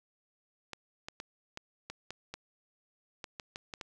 clicks, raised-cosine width 0.2 ms, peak -23 dBFS, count 12, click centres 0.733 / 1.085 / 1.201 / 1.574 / 1.9 / 2.106 / 2.34 / 3.242 / 3.398 / 3.559 / 3.738 / 3.812 s, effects none

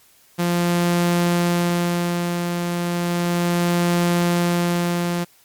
sawtooth tone with tremolo, 173.8 Hz, F3, 8 cents flat, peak -12 dBFS, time 0.38-5.25 s, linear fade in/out 20 ms, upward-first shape sine, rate 0.34 Hz, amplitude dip 45%, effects white hiss -54 dBFS RMS until 5.44 s + MP3 96 kbps

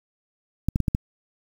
clicks, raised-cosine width 5 ms, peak -9 dBFS, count 5, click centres 0.686 / 0.759 / 0.803 / 0.882 / 0.949 s, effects 7-bit

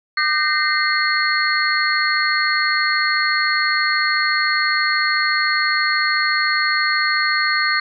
sine tone cluster, 1206 / 1540 / 1848 / 2073 / 4321 Hz, D6 / G6 / A#6 / C7 / C#8, +46 / -31 / -16 / -17 / -45 cents, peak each -22 dBFS, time 0.17-7.8 s, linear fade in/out 5 ms, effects none

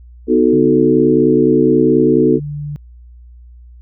sine chord, B dominant seventh, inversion none, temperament equal, 246.9 / 311.1 / 370 / 440 Hz, B3 / D#4 / F#4 / A4, 0 / 0 / 0 / 0 cents, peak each -14 dBFS, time 0.27-2.4 s, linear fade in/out 50 ms
sine tone, 146.83 Hz, D3, in tune, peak -21 dBFS, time 0.53-2.76 s, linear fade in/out 0 ms
effects added 60 Hz sine -36 dBFS peak until 3.81 s

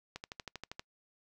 click train, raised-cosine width 0.2 ms, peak -24 dBFS, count 9, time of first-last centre 0.16-0.795 s, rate 12.6 Hz, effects noise-tail reverb RT60 0.1 s tail -26 dB re dry

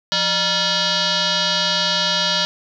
sine tone with frequency modulation, 174.61 Hz, F3, in tune, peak -16 dBFS, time 0.12-2.45 s, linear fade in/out 0 ms, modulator 779 Hz, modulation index 6.1, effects none

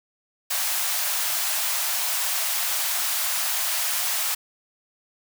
white high-pass noise, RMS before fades -25 dBFS, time 0.5-4.35 s, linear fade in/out 10 ms, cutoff 620 Hz, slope 48 dB/octave, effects none

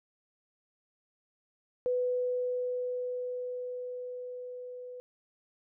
sine tone with level ramp, 497.4 Hz, B4, 12 cents sharp, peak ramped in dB -26 to -41 dBFS, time 1.86-5 s, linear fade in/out 0 ms, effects none

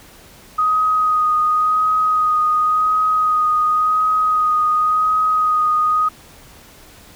sine tone with vibrato, 1249 Hz, D#6, 6 cents sharp, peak -13 dBFS, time 0.58-6.09 s, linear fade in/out 10 ms, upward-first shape sine, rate 0.92 Hz, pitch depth 16 cents each way, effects pink hiss -44 dBFS RMS until 7.15 s

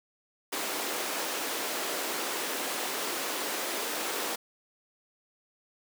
pink high-pass noise, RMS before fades -33 dBFS, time 0.52-4.36 s, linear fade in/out 10 ms, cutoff 300 Hz, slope 24 dB/octave, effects none

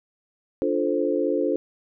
sine chord, D minor seventh, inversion none, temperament equal, 293.7 / 349.2 / 440 / 523.3 Hz, D4 / F4 / A4 / C5, 0 / 0 / 0 / 0 cents, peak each -26 dBFS, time 0.62-1.56 s, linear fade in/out 0 ms, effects none

